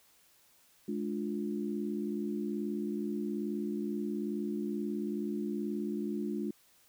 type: chord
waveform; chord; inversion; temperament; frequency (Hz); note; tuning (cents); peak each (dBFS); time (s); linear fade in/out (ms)
sine; D diminished; second; just; 211.4 / 293.7 / 352.4; Ab3 / D4 / F4; +31 / 0 / +16; -35 / -38 / -38; 0.88-6.51; 5
effects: white hiss -65 dBFS RMS until 6.88 s